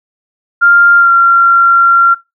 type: tone with pitch glide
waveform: sine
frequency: 1396.9 to 1375.3 Hz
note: F6 to F6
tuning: 0 to -27 cents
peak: -3 dBFS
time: 0.61-2.15 s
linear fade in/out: 20 ms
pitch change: -27 cents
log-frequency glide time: 0.97-1.11 s
effects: noise-tail reverb RT60 0.2 s tail -19 dB re dry